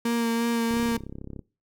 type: tone with vibrato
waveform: 35% pulse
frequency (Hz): 232.3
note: A#3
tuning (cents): -6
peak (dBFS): -21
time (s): 0.05-0.97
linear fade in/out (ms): 5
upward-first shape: sine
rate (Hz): 2.9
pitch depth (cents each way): 17
type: click train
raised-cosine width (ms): 3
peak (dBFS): -25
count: 24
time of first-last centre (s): 0.71-1.392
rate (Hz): 33.7
effects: noise-tail reverb RT60 0.3 s tail -21 dB re dry